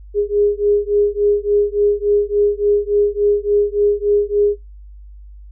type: beating tone pair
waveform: sine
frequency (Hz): 409.7 / 413.2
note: G#4 / G#4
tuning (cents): -24 / -9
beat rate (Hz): 3.5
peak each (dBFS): -16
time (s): 0.14-4.57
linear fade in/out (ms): 50
effects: noise-tail reverb RT60 0.2 s tail -26 dB re dry + added 50 Hz sine -35 dBFS peak until 5.51 s

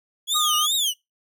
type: tone with vibrato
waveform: sawtooth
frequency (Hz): 3300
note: G#7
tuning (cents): -12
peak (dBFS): -17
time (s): 0.27-0.94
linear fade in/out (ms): 50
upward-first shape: triangle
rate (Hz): 2.6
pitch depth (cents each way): 260
type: tone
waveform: square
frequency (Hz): 1224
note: D#6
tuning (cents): -29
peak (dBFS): -24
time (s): 0.34-0.67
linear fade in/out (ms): 20
effects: noise-tail reverb RT60 0.2 s tail -25 dB re dry

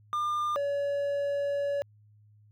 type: tone pair in turn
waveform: triangle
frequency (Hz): 1202 / 567.3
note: D6 / C#5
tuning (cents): +40 / +40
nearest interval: octave + minor second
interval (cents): 1300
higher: first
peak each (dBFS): -25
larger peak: neither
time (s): 0.13-0.56 / 0.56-1.82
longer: second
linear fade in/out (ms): 0
effects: added 105 Hz sine -56 dBFS peak until 2.51 s

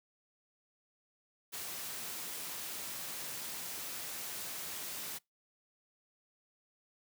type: noise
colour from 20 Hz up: white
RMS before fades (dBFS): -42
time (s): 1.52-5.19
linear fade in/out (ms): 20
effects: noise-tail reverb RT60 0.2 s tail -26 dB re dry + high-pass 100 Hz 12 dB/octave

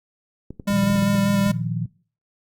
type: clicks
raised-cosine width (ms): 3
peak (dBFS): -21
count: 8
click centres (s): 0.506 / 0.598 / 0.703 / 0.835 / 0.901 / 0.957 / 1.024 / 1.153
type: tone with vibrato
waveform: square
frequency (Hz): 200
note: G3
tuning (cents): +35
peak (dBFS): -19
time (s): 0.67-1.52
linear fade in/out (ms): 10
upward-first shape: square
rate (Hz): 5.1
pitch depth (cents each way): 13
type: chord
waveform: sine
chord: Bb suspended fourth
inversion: none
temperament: equal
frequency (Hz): 116.54 / 155.56 / 174.61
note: Bb2 / Eb3 / F3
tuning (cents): 0 / 0 / 0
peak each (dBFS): -27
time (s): 0.72-1.86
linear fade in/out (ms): 5
effects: noise-tail reverb RT60 0.4 s tail -20 dB re dry + Opus 48 kbps

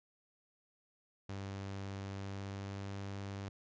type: tone with pitch glide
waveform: sawtooth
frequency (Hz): 98 to 98.91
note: G2 to G2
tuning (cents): 0 to +16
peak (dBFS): -37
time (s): 1.29-3.49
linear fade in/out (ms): 5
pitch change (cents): +16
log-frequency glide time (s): 2.15-2.86
effects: resampled to 16000 Hz

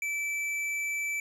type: tone with hard clipping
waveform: sine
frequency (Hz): 2318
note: D7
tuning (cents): -23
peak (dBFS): -31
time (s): 0.02-1.2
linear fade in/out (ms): 2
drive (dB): 9
effects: none

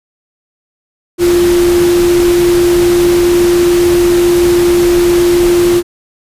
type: tone in noise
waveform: sine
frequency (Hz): 349.2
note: F4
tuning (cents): 0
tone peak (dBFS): -6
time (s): 1.18-5.83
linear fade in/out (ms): 50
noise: pink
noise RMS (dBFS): -19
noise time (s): 1.18-5.83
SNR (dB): +10
effects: resampled to 32000 Hz

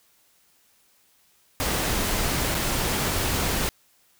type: noise with dropouts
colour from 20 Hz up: pink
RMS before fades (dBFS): -25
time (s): 1.6-3.69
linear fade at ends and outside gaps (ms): 0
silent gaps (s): 2.545-2.55
effects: white hiss -62 dBFS RMS until 4.19 s

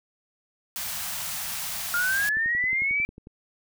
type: band-stop noise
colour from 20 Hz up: white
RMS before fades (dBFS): -32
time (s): 0.76-2.29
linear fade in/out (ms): 0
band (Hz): 220 to 620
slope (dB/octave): 48
type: linear sweep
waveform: sine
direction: up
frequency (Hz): 1396.9 to 2352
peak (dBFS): -22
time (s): 1.94-3.05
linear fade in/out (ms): 0
type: click train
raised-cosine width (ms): 3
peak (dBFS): -30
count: 11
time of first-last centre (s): 2.37-3.271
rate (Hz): 11.1
effects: none

